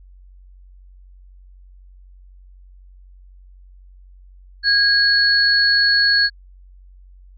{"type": "tone pair together", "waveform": "sine", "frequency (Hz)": [1639, 4376], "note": ["G#6", "C#8"], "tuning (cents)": [-23, -23], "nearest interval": "octave + perfect fourth", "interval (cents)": 1700, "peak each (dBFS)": -15, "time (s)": [4.63, 6.3], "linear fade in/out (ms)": 50, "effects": ["added 46 Hz sine -42 dBFS peak until 7.37 s"]}